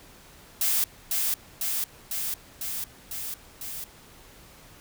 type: noise with echo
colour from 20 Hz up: blue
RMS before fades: -24 dBFS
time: 0.61-0.84 s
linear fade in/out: 2 ms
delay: 500 ms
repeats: 6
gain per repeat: -2 dB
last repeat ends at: 3.84 s
effects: pink hiss -51 dBFS RMS until 4.8 s